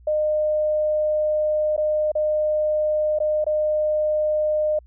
sine tone with dropouts, 610 Hz, D#5, 34 cents flat, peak -18 dBFS, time 0.07-4.79 s, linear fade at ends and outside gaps 5 ms, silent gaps 1.765-1.777 / 2.118-2.152 / 3.188-3.201 / 3.443-3.465 s, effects added 60 Hz sine -46 dBFS peak until 4.86 s

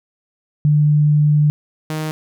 sine / sawtooth tone pair in turn, 149.1 / 155.78 Hz, D3 / D#3, +27 / +2 cents, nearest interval minor second, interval 75 cents, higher second, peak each -10 / -17 dBFS, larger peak first, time 0.65-1.5 / 1.9-2.11 s, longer first, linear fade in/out 0 ms, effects none

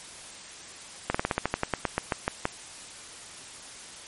slowing click train, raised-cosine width 0.5 ms, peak -9 dBFS, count 15, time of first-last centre 1.1-2.454 s, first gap 45 ms, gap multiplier 1.11, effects white hiss -44 dBFS RMS until 4.07 s + MP3 48 kbps

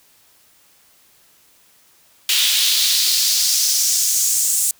pink noise with high-pass filter sweep, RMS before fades -17 dBFS, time 2.29-4.71 s, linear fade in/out 2 ms, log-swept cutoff 3200 to 8000 Hz, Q 2.4, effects white hiss -54 dBFS RMS until 4.79 s

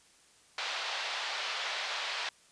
white band-pass noise, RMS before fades -36 dBFS, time 0.58-2.29 s, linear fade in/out 2 ms, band 580 to 4300 Hz, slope 24 dB/octave, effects white hiss -62 dBFS RMS until 2.51 s + resampled to 22050 Hz

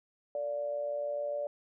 sine tone with amplitude modulation, 581 Hz, D5, 19 cents flat, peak -29 dBFS, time 0.35-1.47 s, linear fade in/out 2 ms, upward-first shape sine, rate 127 Hz, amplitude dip 55%, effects none

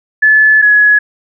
sine tone pair in turn, 1728 / 1686.6 Hz, A6 / G#6, -32 / +26 cents, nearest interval unison, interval 42 cents, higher first, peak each -4 dBFS, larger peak neither, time 0.22-0.62 / 0.62-0.99 s, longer first, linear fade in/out 10 ms, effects none

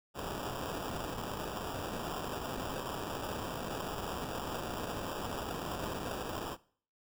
white noise with sample-and-hold, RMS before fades -39 dBFS, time 0.14-6.57 s, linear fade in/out 50 ms, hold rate 2100 Hz, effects noise-tail reverb RT60 0.5 s tail -20 dB re dry

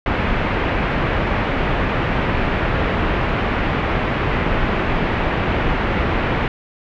pink low-pass noise, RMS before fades -19 dBFS, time 0.06-6.48 s, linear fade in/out 2 ms, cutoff 2600 Hz, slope 24 dB/octave, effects none

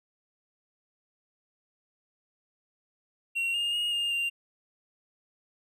triangle tone with pitch steps, 2742 / 2826 / 2865 / 2821 / 2782 Hz, F7 / F7 / F7 / F7 / F7, -32 / +20 / +44 / +17 / -7 cents, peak -25 dBFS, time 3.35-4.3 s, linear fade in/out 20 ms, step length 190 ms, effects none

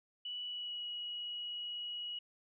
sine tone with pitch glide, 2952 to 2911 Hz, F#7 to F#7, -5 to -29 cents, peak -39 dBFS, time 0.25-2.19 s, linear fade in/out 5 ms, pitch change -24 cents, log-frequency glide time 0.45-0.86 s, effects none

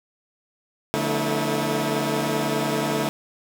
15% pulse tone cluster, 145.3 / 175.5 / 220.4 / 243.7 / 321.4 Hz, D3 / F3 / A3 / B3 / E4, -18 / +9 / +3 / -23 / -44 cents, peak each -21 / -28 / -20 / -28 / -21 dBFS, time 0.94-3.09 s, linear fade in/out 0 ms, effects none

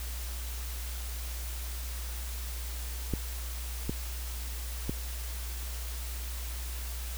clicks, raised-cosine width 3 ms, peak -17 dBFS, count 3, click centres 3.137 / 3.895 / 4.895 s, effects added 60 Hz sine -35 dBFS peak until 7.17 s + white hiss -43 dBFS RMS until 7.17 s

